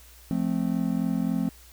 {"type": "chord", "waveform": "triangle", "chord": "F major", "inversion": "none", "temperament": "just", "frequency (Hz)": [174.61, 218.3, 261.9], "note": ["F3", "A3", "C4"], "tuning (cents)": [0, -13, 2], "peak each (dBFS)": -26, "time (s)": [0.31, 1.49], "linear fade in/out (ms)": 0, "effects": ["added 60 Hz sine -51 dBFS peak until 1.72 s", "white hiss -53 dBFS RMS until 1.72 s"]}